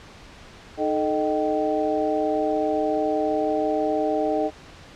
harmonic tone with a mistuned harmonic, 154.4 Hz, D#3, 13 cents flat, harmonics 2 / 3 / 4 / 5, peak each -26 / -26 / -25 / -27 dBFS, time 0.77-4.51 s, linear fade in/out 50 ms, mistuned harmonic 3, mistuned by -110 cents, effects pink hiss -45 dBFS RMS until 4.95 s + low-pass 5000 Hz 12 dB/octave

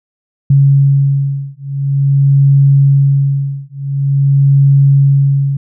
sine beating tone pair, 138.59 / 139.06 Hz, C#3 / C#3, 0 / +6 cents, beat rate 0.47 Hz, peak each -10 dBFS, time 0.5-5.57 s, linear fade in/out 5 ms, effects none

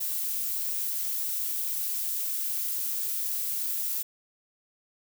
violet noise with amplitude modulation, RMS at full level -29 dBFS, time 0-4.03 s, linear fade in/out 10 ms, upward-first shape sine, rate 180 Hz, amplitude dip 30%, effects none

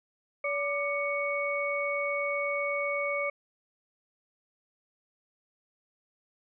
sine tone cluster, 572 / 1188 / 2228 Hz, D5 / D6 / C#7, -46 / +20 / +8 cents, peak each -31 / -36 / -31 dBFS, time 0.44-3.3 s, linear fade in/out 5 ms, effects none

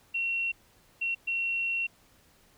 sine tone bursts at uneven times, 2729 Hz, F7, 41 cents flat, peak -27 dBFS, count 3, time 0.14-0.52 / 1.01-1.15 / 1.27-1.87 s, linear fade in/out 10 ms, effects pink hiss -62 dBFS RMS until 2.57 s

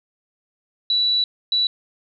sine tone bursts at uneven times, 3942 Hz, B7, 4 cents flat, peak -16 dBFS, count 2, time 0.9-1.24 / 1.52-1.67 s, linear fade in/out 2 ms, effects none

